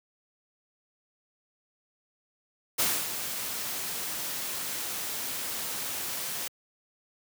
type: noise with ADSR envelope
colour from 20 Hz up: white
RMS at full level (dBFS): -25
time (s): 2.78-6.48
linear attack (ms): 16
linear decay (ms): 260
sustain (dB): -9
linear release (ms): 5
effects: high-pass 100 Hz 12 dB/octave